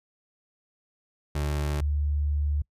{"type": "tone pair in turn", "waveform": ["30% pulse", "sine"], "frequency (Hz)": [73.6, 73.22], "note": ["D2", "D2"], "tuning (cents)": [4, -5], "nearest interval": "unison", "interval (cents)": 9, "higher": "first", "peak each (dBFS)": -23, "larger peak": "neither", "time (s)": [[1.35, 1.81], [1.81, 2.62]], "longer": "second", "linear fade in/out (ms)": 5, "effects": ["noise-tail reverb RT60 0.1 s tail -26 dB re dry", "resampled to 32000 Hz"]}